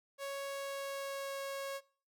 sawtooth tone with pitch glide, 554.4 to 549.6 Hz, C#5 to C#5, 0 to -15 cents, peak -35 dBFS, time 0.18-1.81 s, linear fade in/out 50 ms, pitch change -15 cents, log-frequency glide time 0.44-1.43 s, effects noise-tail reverb RT60 0.5 s tail -24 dB re dry

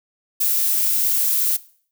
violet noise, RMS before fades -19 dBFS, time 0.4-1.57 s, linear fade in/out 10 ms, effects noise-tail reverb RT60 0.5 s tail -19 dB re dry

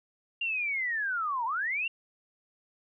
sine linear two-way sweep, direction down then up, 2807 to 888 to 2807 Hz, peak -28 dBFS, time 0.41-1.88 s, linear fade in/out 5 ms, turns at 1.45 s, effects none

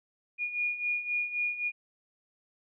sine beating tone pair, 2436 / 2439.8 Hz, D#7 / D#7, -37 / -35 cents, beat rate 3.8 Hz, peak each -35 / -30 dBFS, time 0.38-1.72 s, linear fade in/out 50 ms, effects none

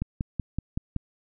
click train, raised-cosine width 5 ms, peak -15 dBFS, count 6, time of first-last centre 0.02-0.963 s, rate 5.3 Hz, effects none

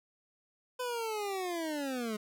25% pulse linear sweep, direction down, 506 to 207.7 Hz, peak -30 dBFS, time 0.79-2.17 s, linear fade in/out 10 ms, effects none

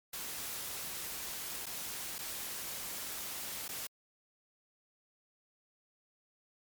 white noise with dropouts, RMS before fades -41 dBFS, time 0.13-3.87 s, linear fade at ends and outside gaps 5 ms, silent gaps 1.658-1.665 / 2.184-2.188 / 3.681-3.689 s, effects MP3 96 kbps

